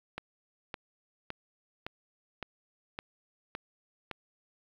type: click train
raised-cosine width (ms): 0.3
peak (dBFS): -20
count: 8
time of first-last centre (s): 0.18-4.113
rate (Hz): 1.78
effects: low-pass 4000 Hz 12 dB/octave + 9-bit